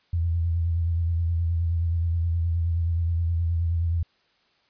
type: tone with vibrato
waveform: sine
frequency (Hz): 84.1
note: E2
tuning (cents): +35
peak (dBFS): -21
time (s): 0.13-4.03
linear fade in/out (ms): 5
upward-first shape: sine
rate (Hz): 9.5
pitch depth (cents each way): 41
effects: white hiss -65 dBFS RMS until 4.69 s + resampled to 11025 Hz